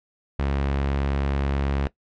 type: tone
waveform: sawtooth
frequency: 69.3 Hz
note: C#2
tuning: in tune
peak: -18 dBFS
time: 0.39-1.87 s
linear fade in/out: 0 ms
effects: noise-tail reverb RT60 0.1 s tail -19 dB re dry + low-pass 3000 Hz 12 dB/octave